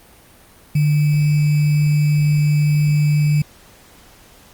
sine tone with sample-and-hold, 149 Hz, D3, 25 cents sharp, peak -12 dBFS, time 0.75-3.42 s, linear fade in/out 5 ms, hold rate 2450 Hz, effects pink hiss -47 dBFS RMS until 4.53 s + Opus 32 kbps

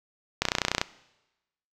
click train, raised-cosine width 0.2 ms, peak -5 dBFS, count 13, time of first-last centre 0.42-0.815 s, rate 30.4 Hz, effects noise-tail reverb RT60 1.0 s tail -20 dB re dry

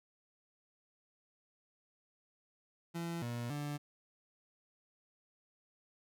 30% pulse tone with pitch steps, 168.9 / 119.3 / 146.2 Hz, E3 / A#2 / D3, +42 / +41 / -7 cents, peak -35 dBFS, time 2.94-3.78 s, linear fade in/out 20 ms, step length 280 ms, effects none

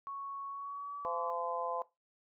sine tone with pitch glide, 1108.7 to 1146.5 Hz, C#6 to D6, 0 to -42 cents, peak -39 dBFS, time 0.07-1.3 s, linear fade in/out 0 ms, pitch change +58 cents, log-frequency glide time 0.48-0.98 s
harmonic tone, 171.1 Hz, F3, 35 cents flat, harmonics 3 / 4 / 5 / 6, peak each -40 / -41 / -42 / -38 dBFS, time 1.05-1.82 s, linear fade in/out 0 ms
effects noise-tail reverb RT60 0.2 s tail -17 dB re dry

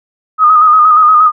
sine tone with vibrato, 1244.5 Hz, D#6, in tune, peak -3 dBFS, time 0.38-1.32 s, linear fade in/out 50 ms, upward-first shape square, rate 8.5 Hz, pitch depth 37 cents each way, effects none

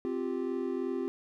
triangle chord, C suspended fourth, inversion none, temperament equal, 261.6 / 349.2 / 392 Hz, C4 / F4 / G4, 0 / 0 / 0 cents, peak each -33 dBFS, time 0.05-1.08 s, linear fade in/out 0 ms, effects none

